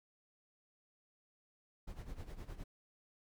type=noise with tremolo; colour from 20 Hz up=brown; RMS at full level=-44 dBFS; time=1.87-2.64 s; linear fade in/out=10 ms; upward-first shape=sine; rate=9.7 Hz; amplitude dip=75%; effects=none